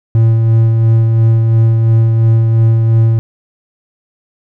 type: tone with tremolo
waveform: triangle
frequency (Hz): 113.2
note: A2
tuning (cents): +50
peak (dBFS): -3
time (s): 0.15-3.19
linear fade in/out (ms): 0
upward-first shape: sine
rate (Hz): 2.9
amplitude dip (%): 30
effects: none